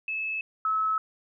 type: tone pair in turn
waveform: sine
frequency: 2603 / 1295.1 Hz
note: E7 / E6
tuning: -22 / -31 cents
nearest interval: octave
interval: 1209 cents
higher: first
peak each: -28 / -23 dBFS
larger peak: second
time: 0.08-0.41 / 0.65-0.98 s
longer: neither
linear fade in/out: 2 ms
effects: none